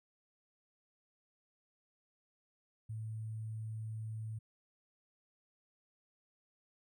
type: tone with sample-and-hold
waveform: sine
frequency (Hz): 110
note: A2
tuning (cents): 0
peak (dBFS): -39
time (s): 2.89-4.39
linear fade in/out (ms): 10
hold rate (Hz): 8820
effects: none